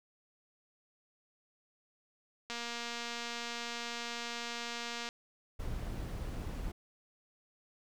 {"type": "click train", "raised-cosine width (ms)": 0.2, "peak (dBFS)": -23, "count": 612, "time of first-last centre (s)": [2.5, 5.089], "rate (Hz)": 236}
{"type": "noise", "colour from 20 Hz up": "brown", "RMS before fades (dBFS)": -39, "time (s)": [5.59, 6.72], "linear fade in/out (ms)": 10}
{"effects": []}